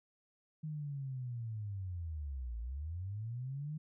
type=linear two-way sweep; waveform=sine; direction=down then up; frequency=157 to 55 to 157 Hz; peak=-38 dBFS; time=0.63-3.78 s; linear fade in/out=10 ms; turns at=2.59 s; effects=none